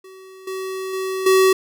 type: tone with level steps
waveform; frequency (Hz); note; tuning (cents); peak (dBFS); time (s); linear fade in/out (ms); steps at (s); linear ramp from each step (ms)
square; 379; F#4; +42; -40 / -26 / -23 / -12; 0.04-1.53; 5; 0.47 / 0.93 / 1.26; 5
effects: none